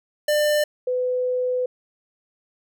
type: tone pair in turn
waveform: square / sine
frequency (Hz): 597 / 502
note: D5 / B4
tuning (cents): +28 / +28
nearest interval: minor third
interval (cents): 300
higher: first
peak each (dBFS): -18 / -20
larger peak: first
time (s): 0.28-0.64 / 0.87-1.66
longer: second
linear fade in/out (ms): 5
effects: none